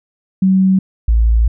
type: tone pair in turn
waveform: sine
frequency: 189.5 / 56.34 Hz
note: F#3 / A1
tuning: +42 / +42 cents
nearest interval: octave + major sixth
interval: 2100 cents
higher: first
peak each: -8 dBFS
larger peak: neither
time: 0.42-0.79 / 1.08-1.48 s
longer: second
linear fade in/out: 5 ms
effects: none